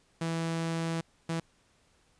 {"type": "tone bursts at uneven times", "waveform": "sawtooth", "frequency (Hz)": 164.81, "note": "E3", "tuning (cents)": 0, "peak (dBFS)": -26, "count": 2, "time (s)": [[0.21, 1.01], [1.29, 1.4]], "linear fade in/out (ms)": 5, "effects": ["pink hiss -67 dBFS RMS until 2.19 s", "resampled to 22050 Hz"]}